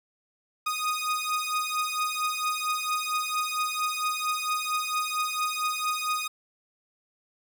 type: beating tone pair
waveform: sawtooth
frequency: 1240 / 1244.4 Hz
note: D#6 / D#6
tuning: -6 / 0 cents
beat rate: 4.4 Hz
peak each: -26 dBFS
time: 0.66-6.28 s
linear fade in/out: 10 ms
effects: none